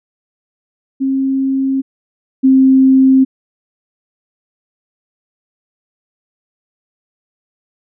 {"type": "tone pair in turn", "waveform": "sine", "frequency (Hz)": [268.2, 264.4], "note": ["C4", "C4"], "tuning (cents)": [43, 18], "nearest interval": "unison", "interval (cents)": 25, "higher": "first", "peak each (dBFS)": [-12, -5], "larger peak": "second", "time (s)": [[1, 1.82], [2.43, 3.25]], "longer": "neither", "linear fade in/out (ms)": 20, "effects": []}